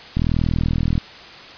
click train, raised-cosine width 5 ms, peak -7 dBFS, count 34, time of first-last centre 0.17-0.979 s, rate 40.8 Hz, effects white hiss -39 dBFS RMS until 1.57 s + resampled to 11025 Hz

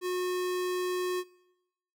square tone, 362.9 Hz, F#4, 34 cents flat, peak -30 dBFS, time 0.01-1.24 s, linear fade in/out 50 ms, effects noise-tail reverb RT60 0.9 s tail -22 dB re dry

